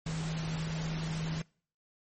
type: tone in noise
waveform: sine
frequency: 160 Hz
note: D#3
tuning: 49 cents sharp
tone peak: -33 dBFS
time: 0.06-1.42 s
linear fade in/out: 5 ms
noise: pink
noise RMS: -41 dBFS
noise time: 0.06-1.42 s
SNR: +5 dB
effects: noise-tail reverb RT60 0.5 s tail -25 dB re dry + MP3 32 kbps